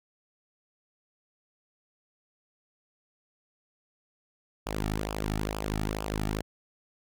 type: tone with flanger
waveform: sawtooth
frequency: 52.4 Hz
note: G#1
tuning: 16 cents sharp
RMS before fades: -32 dBFS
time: 4.66-6.42 s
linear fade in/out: 10 ms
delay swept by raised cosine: 0.49 to 1.99 ms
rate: 2.2 Hz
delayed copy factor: -0.7
effects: none